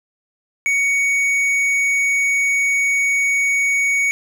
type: tone with hard clipping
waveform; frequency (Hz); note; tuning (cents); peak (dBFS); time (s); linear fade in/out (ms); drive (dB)
triangle; 2236; C#7; +14; -16; 0.66-4.11; 0; 10
effects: none